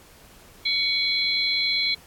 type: tone cluster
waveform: sine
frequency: 2236 / 3379 / 4095 Hz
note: C#7 / G#7 / C8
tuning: +14 / +29 / -38 cents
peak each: -26 / -28 / -23 dBFS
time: 0.65-1.95 s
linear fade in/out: 10 ms
effects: pink hiss -51 dBFS RMS until 2.06 s + AAC 64 kbps